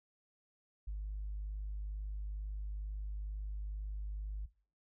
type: tone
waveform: sine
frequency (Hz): 51.1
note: G#1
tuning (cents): -27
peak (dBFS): -36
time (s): 0.87-4.46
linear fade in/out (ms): 10
effects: noise-tail reverb RT60 0.4 s tail -20 dB re dry + tanh soft clip ceiling -34 dBFS